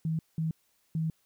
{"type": "tone bursts at uneven times", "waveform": "sine", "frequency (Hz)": 160.4, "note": "E3", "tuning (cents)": -47, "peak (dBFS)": -27, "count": 3, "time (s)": [[0.05, 0.19], [0.38, 0.51], [0.95, 1.1]], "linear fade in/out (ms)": 2, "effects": ["white hiss -71 dBFS RMS until 1.25 s"]}